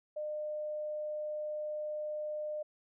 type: tone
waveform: sine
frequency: 605 Hz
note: D#5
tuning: 49 cents flat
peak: -35 dBFS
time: 0.16-2.63 s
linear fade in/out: 10 ms
effects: none